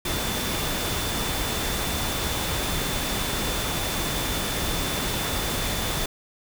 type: tone in noise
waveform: sine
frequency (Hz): 3520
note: A7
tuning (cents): 0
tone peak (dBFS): -35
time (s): 0.05-6.06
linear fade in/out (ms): 5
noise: pink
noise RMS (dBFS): -27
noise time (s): 0.05-6.06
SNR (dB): -11
effects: none